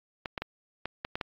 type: clicks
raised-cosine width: 0.3 ms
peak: -16 dBFS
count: 7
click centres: 0.258 / 0.378 / 0.42 / 0.856 / 1.049 / 1.155 / 1.212 s
effects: low-pass 4000 Hz 12 dB/octave + AAC 64 kbps